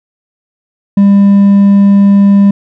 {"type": "tone with hard clipping", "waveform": "triangle", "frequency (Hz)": 199.6, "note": "G3", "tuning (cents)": 32, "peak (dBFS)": -3, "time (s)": [0.97, 2.51], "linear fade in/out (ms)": 5, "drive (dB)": 5, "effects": []}